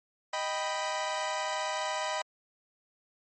sawtooth chord, Eb augmented, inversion none, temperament equal, 622.3 / 784 / 987.8 Hz, Eb5 / G5 / B5, 0 / 0 / 0 cents, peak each -31 / -33 / -30 dBFS, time 0.33-2.22 s, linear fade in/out 5 ms, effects MP3 32 kbps

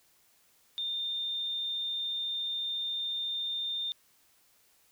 sine tone, 3617 Hz, A7, 47 cents sharp, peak -31 dBFS, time 0.78-3.92 s, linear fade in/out 0 ms, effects white hiss -66 dBFS RMS until 4.91 s

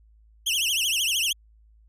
sawtooth tone with vibrato, 2960 Hz, F#7, in tune, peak -19 dBFS, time 0.46-1.33 s, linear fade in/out 10 ms, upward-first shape triangle, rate 13 Hz, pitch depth 240 cents each way, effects added 54 Hz sine -53 dBFS peak until 1.88 s + resampled to 32000 Hz

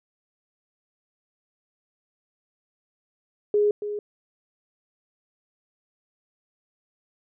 sine tone with echo, 415.3 Hz, G#4, in tune, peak -17 dBFS, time 3.54-3.71 s, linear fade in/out 2 ms, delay 280 ms, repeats 1, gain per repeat -10 dB, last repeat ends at 3.99 s, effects none

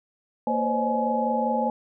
sine tone cluster, 231.6 / 512 / 537 / 607 / 844 Hz, A#3 / C5 / C5 / D#5 / G#5, -11 / -38 / +45 / -43 / +28 cents, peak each -27 / -30 / -30 / -32 / -25 dBFS, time 0.47-1.7 s, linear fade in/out 2 ms, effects none

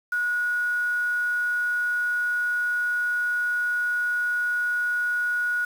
sine tone with quantisation, 1455 Hz, F#6, 29 cents flat, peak -22 dBFS, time 0.12-5.65 s, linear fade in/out 5 ms, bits 7, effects none

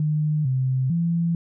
sine tone with pitch steps, 152.2 / 130.4 / 168.8 Hz, D#3 / C3 / E3, -38 / -5 / +41 cents, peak -19 dBFS, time 0-1.35 s, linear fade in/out 2 ms, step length 450 ms, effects none

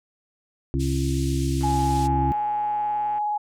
harmonic tone, 67.6 Hz, C#2, 43 cents flat, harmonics 1 / 2 / 4 / 5, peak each -25 / -25 / -28 / -29 dBFS, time 0.74-2.32 s, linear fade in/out 0 ms
white band-pass noise, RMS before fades -40 dBFS, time 0.79-2.08 s, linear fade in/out 20 ms, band 2500 to 9300 Hz, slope 24 dB/octave
click train, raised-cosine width 0.5 ms, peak -29 dBFS, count 196, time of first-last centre 1.61-3.183 s, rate 124 Hz
sine tone with vibrato, 837 Hz, G#5, 13 cents sharp, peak -22 dBFS, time 1.63-3.38 s, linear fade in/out 10 ms, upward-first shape sine, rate 19 Hz, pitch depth 14 cents each way
effects none

